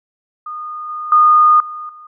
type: tone with level steps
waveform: sine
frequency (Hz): 1226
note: D#6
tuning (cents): -26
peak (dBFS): -24 / -22 / -6 / -25 / -35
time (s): 0.46-2.07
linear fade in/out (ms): 5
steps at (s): 0.89 / 1.12 / 1.6 / 1.89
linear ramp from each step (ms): 2
effects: none